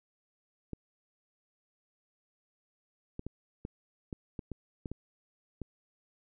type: clicks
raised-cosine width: 3 ms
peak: -25 dBFS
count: 10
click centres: 0.733 / 3.194 / 3.266 / 3.651 / 4.128 / 4.392 / 4.517 / 4.858 / 4.916 / 5.617 s
effects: none